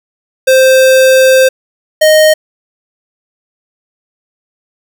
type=tone pair in turn; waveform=square; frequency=523 / 620.9 Hz; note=C5 / D#5; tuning=-1 / -4 cents; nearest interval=minor third; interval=297 cents; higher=second; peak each=-4 dBFS; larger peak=neither; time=0.47-1.49 / 2.01-2.34 s; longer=first; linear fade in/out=10 ms; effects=none